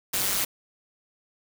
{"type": "noise with amplitude modulation", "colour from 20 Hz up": "white", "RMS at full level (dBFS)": -22, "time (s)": [0.13, 0.45], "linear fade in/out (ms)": 10, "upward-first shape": "sine", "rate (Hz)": 196, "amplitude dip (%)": 90, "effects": []}